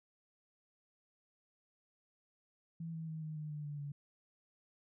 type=tone with pitch steps; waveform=sine; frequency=164.81 / 161.6 / 158.46 / 155.38 / 152.36 / 149.4 / 146.49 / 143.64 Hz; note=E3 / E3 / D#3 / D#3 / D#3 / D3 / D3 / D3; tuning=0 / -34 / +32 / -2 / -36 / +30 / -4 / -38 cents; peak=-40 dBFS; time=2.8-3.92 s; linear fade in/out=5 ms; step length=140 ms; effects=none